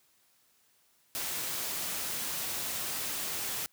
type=noise; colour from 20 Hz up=white; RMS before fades=-35 dBFS; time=1.15-3.66 s; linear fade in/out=0 ms; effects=white hiss -68 dBFS RMS until 3.72 s + high-pass 60 Hz 12 dB/octave